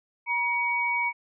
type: tone pair together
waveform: sine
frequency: 955 / 2253 Hz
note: A#5 / C#7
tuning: +42 / +28 cents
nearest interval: octave + minor third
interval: 1486 cents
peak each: -28 / -25 dBFS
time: 0.26-1.13 s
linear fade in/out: 50 ms
effects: none